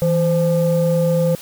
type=tone pair together; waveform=sine; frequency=163 / 517.5 Hz; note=E3 / C5; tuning=-19 / -19 cents; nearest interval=octave + minor sixth; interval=2000 cents; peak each=-15 dBFS; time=0.02-1.35 s; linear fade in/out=0 ms; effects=tanh soft clip ceiling -9 dBFS + white hiss -38 dBFS RMS until 1.41 s